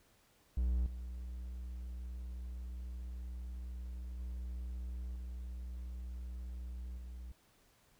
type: tone with level steps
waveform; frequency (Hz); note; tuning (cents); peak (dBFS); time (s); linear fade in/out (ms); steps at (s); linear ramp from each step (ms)
triangle; 61.2; B1; -15; -28 / -39 / -37 / -39 / -42; 0.57-7.32; 5; 0.86 / 4.19 / 5.15 / 6.97; 5
effects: pink hiss -69 dBFS RMS until 7.99 s